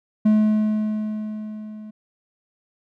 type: tone with level ramp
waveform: triangle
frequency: 214.2 Hz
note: A3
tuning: 46 cents flat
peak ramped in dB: -10 to -33 dBFS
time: 0.25-1.91 s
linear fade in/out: 10 ms
effects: none